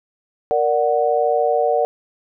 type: chord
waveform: sine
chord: Bb augmented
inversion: none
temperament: equal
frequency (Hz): 466.2 / 587.3 / 740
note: Bb4 / D5 / F#5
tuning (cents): 0 / 0 / 0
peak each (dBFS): -19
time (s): 0.51-1.85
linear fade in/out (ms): 0
effects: none